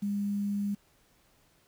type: tone with quantisation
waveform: sine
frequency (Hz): 202.6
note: G#3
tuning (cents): -43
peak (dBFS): -28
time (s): 0.02-0.75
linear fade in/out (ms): 10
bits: 9
effects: pink hiss -66 dBFS RMS until 1.67 s